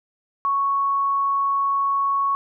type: tone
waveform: sine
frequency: 1108.7 Hz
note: C#6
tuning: in tune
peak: -18 dBFS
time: 0.45-2.35 s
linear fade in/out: 0 ms
effects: none